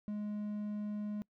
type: tone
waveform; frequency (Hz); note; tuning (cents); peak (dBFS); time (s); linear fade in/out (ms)
triangle; 208.9; G#3; +10; -34; 0.08-1.22; 0
effects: noise-tail reverb RT60 0.1 s tail -25 dB re dry